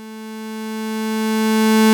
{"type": "tone with level ramp", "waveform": "35% pulse", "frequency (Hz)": 219, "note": "A3", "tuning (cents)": -8, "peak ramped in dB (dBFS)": [-31, -7], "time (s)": [0, 1.93], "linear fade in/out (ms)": 0, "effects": []}